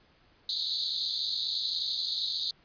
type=band-pass noise; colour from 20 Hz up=white; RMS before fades=-32 dBFS; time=0.49-2.51 s; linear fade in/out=2 ms; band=3700 to 4500 Hz; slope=96 dB/octave; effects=pink hiss -63 dBFS RMS until 2.64 s + resampled to 11025 Hz